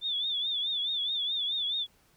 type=tone with vibrato; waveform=sine; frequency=3520 Hz; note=A7; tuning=in tune; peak=-28 dBFS; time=0.01-1.87 s; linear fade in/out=50 ms; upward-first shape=triangle; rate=4.7 Hz; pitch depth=110 cents each way; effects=pink hiss -65 dBFS RMS until 2.16 s